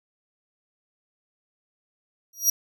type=tone with exponential growth; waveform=sawtooth; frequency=5740 Hz; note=F8; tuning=47 cents sharp; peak=-11 dBFS; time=2.33-2.5 s; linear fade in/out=5 ms; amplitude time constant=35 ms; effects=none